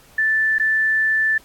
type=tone with dropouts; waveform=sine; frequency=1760 Hz; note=A6; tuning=in tune; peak=-15 dBFS; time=0.18-1.38 s; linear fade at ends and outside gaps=5 ms; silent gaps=0.584-0.597 s; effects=pink hiss -50 dBFS RMS until 1.44 s + AAC 64 kbps